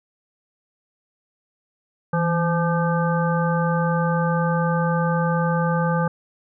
harmonic tone with a mistuned harmonic, 171.5 Hz, F3, 31 cents flat, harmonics 1 / 3 / 5 / 7 / 9, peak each -20 / -25 / -27 / -28 / -30 dBFS, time 2.13-6.08 s, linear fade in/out 5 ms, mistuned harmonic 1, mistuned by -76 cents, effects none

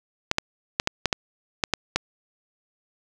clicks, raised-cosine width 0.2 ms, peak -3 dBFS, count 9, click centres 0.314 / 0.384 / 0.799 / 0.874 / 1.057 / 1.128 / 1.638 / 1.737 / 1.96 s, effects none

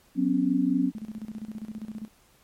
sine chord, F# suspended fourth, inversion none, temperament equal with one note detuned, 185 / 252.7 / 277.2 Hz, F#3 / B3 / C#4, 0 / +40 / 0 cents, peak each -28 / -25 / -24 dBFS, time 0.15-0.92 s, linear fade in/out 50 ms
sine tone with tremolo, 216.6 Hz, A3, 27 cents flat, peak -32 dBFS, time 0.95-2.08 s, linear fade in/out 0 ms, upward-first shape square, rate 15 Hz, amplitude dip 80%
effects pink hiss -61 dBFS RMS until 2.43 s + MP3 64 kbps

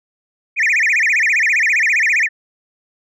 sine tone with vibrato, 2090 Hz, C7, 2 cents flat, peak -9 dBFS, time 0.56-2.29 s, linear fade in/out 50 ms, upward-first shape sine, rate 15 Hz, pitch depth 300 cents each way, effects tanh soft clip ceiling -11 dBFS

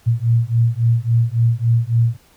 sine beating tone pair, 114.7 / 118.3 Hz, A#2 / A#2, -28 / +26 cents, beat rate 3.6 Hz, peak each -16 dBFS, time 0.06-2.17 s, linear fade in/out 20 ms, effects pink hiss -53 dBFS RMS until 2.36 s

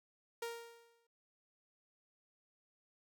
sawtooth tone with exponential decay, 466.2 Hz, A#4, in tune, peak -34 dBFS, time 0.42-1.07 s, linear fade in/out 5 ms, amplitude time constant 140 ms, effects none

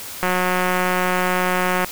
click train, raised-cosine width 0.5 ms, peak -5 dBFS, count 295, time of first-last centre 0.23-1.845 s, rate 182 Hz, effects white hiss -33 dBFS RMS until 1.91 s

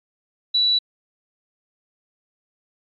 sine tone, 3940 Hz, B7, 5 cents flat, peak -15 dBFS, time 0.54-0.79 s, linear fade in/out 10 ms, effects MP3 48 kbps

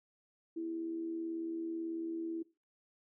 sine tone with amplitude modulation, 330 Hz, E4, 2 cents sharp, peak -34 dBFS, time 0.56-2.43 s, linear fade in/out 10 ms, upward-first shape sine, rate 78.2 Hz, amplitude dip 40%, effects noise-tail reverb RT60 0.3 s tail -21 dB re dry

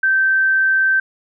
sine tone, 1554 Hz, G6, 16 cents flat, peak -12 dBFS, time 0.03-1 s, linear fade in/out 5 ms, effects none

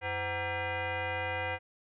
sine tone with frequency modulation, 750 Hz, F#5, 23 cents sharp, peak -31 dBFS, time 0.01-1.59 s, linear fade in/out 50 ms, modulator 421 Hz, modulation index 4.1, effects none

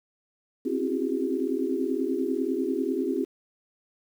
sine tone cluster, 260.3 / 270.5 / 329.9 / 370.1 / 408 Hz, C4 / C#4 / E4 / F#4 / G#4, -9 / -42 / +1 / 0 / -31 cents, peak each -31 dBFS, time 0.65-3.25 s, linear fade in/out 10 ms, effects 9-bit

